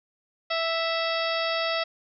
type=harmonic tone with a mistuned harmonic; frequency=659.3 Hz; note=E5; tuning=in tune; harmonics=1 / 2 / 3 / 4 / 5 / 6 / 7 / 8; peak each=-28 / -31 / -33 / -34 / -35 / -36 / -36 / -37 dBFS; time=0.5-1.84 s; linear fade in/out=10 ms; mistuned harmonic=6; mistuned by=-62 cents; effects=none